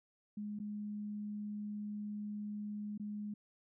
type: tone with dropouts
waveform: sine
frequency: 208.4 Hz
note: G#3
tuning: 6 cents sharp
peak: -39 dBFS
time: 0.37-3.34 s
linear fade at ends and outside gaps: 5 ms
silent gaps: 0.59-0.599 / 2.978-2.997 s
effects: none